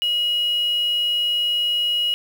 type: tone with quantisation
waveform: sine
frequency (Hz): 2900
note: F#7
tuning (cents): -35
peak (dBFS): -18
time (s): 0.02-2.14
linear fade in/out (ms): 0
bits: 6
effects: none